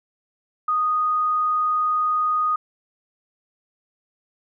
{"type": "tone", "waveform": "sine", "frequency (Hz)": 1240, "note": "D#6", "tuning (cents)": -6, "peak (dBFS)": -18, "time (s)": [0.68, 2.56], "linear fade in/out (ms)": 5, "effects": []}